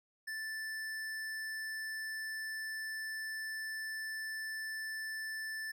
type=tone with tanh clipping; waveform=sine; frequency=1760 Hz; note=A6; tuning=in tune; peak=-40 dBFS; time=0.27-5.72 s; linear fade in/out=10 ms; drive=18 dB; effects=none